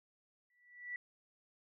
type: tone with exponential growth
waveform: sine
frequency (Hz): 1958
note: B6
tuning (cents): -15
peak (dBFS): -37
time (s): 0.5-0.96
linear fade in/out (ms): 2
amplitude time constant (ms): 100
effects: none